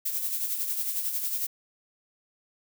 violet noise with tremolo, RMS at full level -28 dBFS, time 0.05-1.47 s, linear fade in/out 10 ms, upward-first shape sine, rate 11 Hz, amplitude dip 50%, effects none

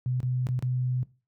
sine tone with dropouts, 126.3 Hz, B2, 39 cents sharp, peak -24 dBFS, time 0.06-1.03 s, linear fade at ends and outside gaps 0 ms, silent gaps 0.203-0.23 / 0.469-0.488 / 0.591-0.625 s, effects noise-tail reverb RT60 0.3 s tail -18 dB re dry + high-pass 80 Hz 12 dB/octave

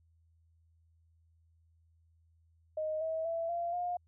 sine tone with pitch steps, 622.3 / 643.1 / 664.7 / 686.9 / 709.9 Hz, D#5 / E5 / E5 / F5 / F5, 0 / -43 / +14 / -29 / +28 cents, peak -32 dBFS, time 2.77-3.97 s, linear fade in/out 5 ms, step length 240 ms, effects added 82 Hz sine -65 dBFS peak until 4.07 s

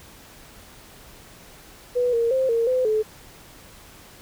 sine tone with pitch steps, 491.8 / 464.8 / 525 / 460.9 / 510 / 432.3 Hz, B4 / A#4 / C5 / A#4 / C5 / A4, -7 / -5 / +6 / -20 / -44 / -31 cents, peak -18 dBFS, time 1.95-3.03 s, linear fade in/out 20 ms, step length 180 ms, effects pink hiss -47 dBFS RMS until 4.21 s

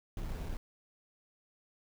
brown noise with sample-and-hold, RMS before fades -38 dBFS, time 0.17-0.57 s, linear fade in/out 2 ms, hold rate 3150 Hz, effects none

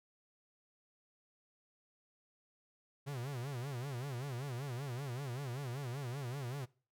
45% pulse tone with vibrato, 130.81 Hz, C3, in tune, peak -39 dBFS, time 3.06-6.66 s, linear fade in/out 20 ms, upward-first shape sine, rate 5.2 Hz, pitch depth 180 cents each way, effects noise-tail reverb RT60 0.4 s tail -23 dB re dry

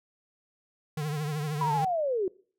square tone with vibrato, 150.1 Hz, D3, 38 cents sharp, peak -30 dBFS, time 0.97-1.85 s, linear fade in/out 5 ms, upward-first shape triangle, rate 13 Hz, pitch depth 91 cents each way
sine linear sweep, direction down, 996 to 354.6 Hz, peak -25 dBFS, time 1.61-2.28 s, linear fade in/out 2 ms
effects noise-tail reverb RT60 0.5 s tail -24 dB re dry

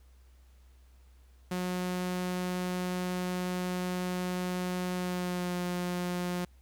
sawtooth tone with pitch glide, 181.1 to 178.09 Hz, F#3 to F3, -37 to +34 cents, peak -27 dBFS, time 1.51-6.45 s, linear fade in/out 5 ms, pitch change -29 cents, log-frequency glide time 4.93-5.55 s, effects added 63 Hz sine -55 dBFS peak until 6.61 s + pink hiss -69 dBFS RMS until 6.61 s

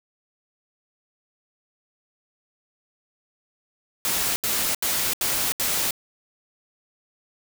white noise bursts, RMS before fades -24 dBFS, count 5, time 4.05-5.908 s, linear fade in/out 0 ms, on 310 ms, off 77 ms, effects none

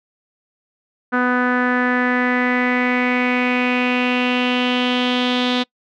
sawtooth tone with low-pass filter sweep, 248.7 Hz, B3, 12 cents sharp, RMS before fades -18 dBFS, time 1.12-5.64 s, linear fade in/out 20 ms, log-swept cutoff 1500 to 3600 Hz, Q 5, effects noise-tail reverb RT60 0.1 s tail -24 dB re dry

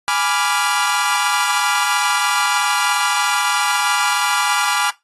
sawtooth chord, G# diminished seventh, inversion none, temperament equal, 830.6 / 987.8 / 1174.7 / 1396.9 Hz, G#5 / B5 / D6 / F6, 0 / 0 / 0 / 0 cents, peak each -18 dBFS, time 0.08-4.9 s, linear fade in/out 0 ms, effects noise-tail reverb RT60 0.2 s tail -20 dB re dry + AAC 32 kbps

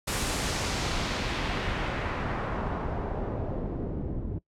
pink noise with low-pass filter sweep, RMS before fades -31 dBFS, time 0.07-4.39 s, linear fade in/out 10 ms, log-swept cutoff 11000 to 260 Hz, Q 1, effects noise-tail reverb RT60 0.1 s tail -20 dB re dry

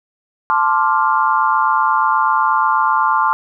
sine chord, D minor seventh, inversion second, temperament equal, 880 / 1046.5 / 1174.7 / 1396.9 Hz, A5 / C6 / D6 / F6, 0 / 0 / 0 / 0 cents, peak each -17 / -16 / -18 / -20 dBFS, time 0.5-3.33 s, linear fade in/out 0 ms, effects none

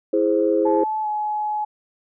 sine chord, E augmented, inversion none, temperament equal, 329.6 / 415.3 / 523.3 Hz, E4 / G#4 / B#4, 0 / 0 / 0 cents, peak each -20 dBFS, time 0.13-0.84 s, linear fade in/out 5 ms
sine tone with pitch glide, 866 to 846.2 Hz, A5 to G#5, -28 to +32 cents, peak -21 dBFS, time 0.65-1.65 s, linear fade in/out 10 ms, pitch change -40 cents, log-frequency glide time 1.02-1.07 s
effects tanh soft clip ceiling -5 dBFS

